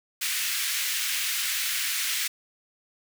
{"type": "high-pass noise", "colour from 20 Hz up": "pink", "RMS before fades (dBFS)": -28, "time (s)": [0.21, 2.28], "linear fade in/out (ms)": 10, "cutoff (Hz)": 1800, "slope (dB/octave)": 24, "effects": []}